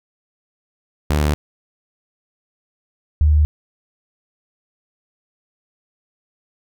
sawtooth / sine tone pair in turn, 74.5 / 75.54 Hz, D2 / D2, +25 / +49 cents, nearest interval unison, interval 24 cents, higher second, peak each -11 / -10 dBFS, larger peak second, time 1.1-1.34 / 3.21-3.45 s, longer neither, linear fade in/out 0 ms, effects none

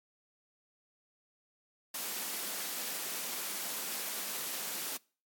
white high-pass noise, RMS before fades -38 dBFS, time 1.94-4.97 s, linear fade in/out 5 ms, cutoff 170 Hz, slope 48 dB/octave, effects noise-tail reverb RT60 0.4 s tail -25 dB re dry + AAC 64 kbps

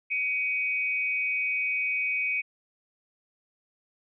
sine tone pair together, 2260 / 2500 Hz, C#7 / D#7, +33 / +8 cents, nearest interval major second, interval 175 cents, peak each -28 dBFS, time 0.1-2.42 s, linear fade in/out 20 ms, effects none

